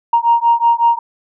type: beating tone pair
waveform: sine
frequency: 932.3 / 937.7 Hz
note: A#5 / A#5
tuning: 0 / +10 cents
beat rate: 5.4 Hz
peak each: -12 dBFS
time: 0.13-0.99 s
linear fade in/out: 5 ms
effects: tanh soft clip ceiling -2 dBFS